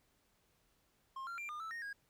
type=tone with pitch steps; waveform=triangle; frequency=1066 / 1381 / 2373 / 1211 / 1316 / 1856 / 1637 Hz; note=C6 / F6 / D7 / D#6 / E6 / A#6 / G#6; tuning=+32 / -20 / +17 / -47 / -3 / -8 / -25 cents; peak=-40 dBFS; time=1.16-1.93 s; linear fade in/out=5 ms; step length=110 ms; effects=pink hiss -75 dBFS RMS until 2.09 s